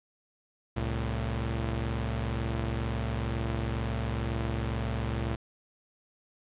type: tone pair together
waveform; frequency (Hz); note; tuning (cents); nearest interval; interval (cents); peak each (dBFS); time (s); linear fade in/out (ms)
sawtooth; 67.3 / 112.53; C2 / A2; +49 / +39; major sixth; 890; -28; 0.76-5.36; 10
effects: resampled to 8000 Hz + 10-bit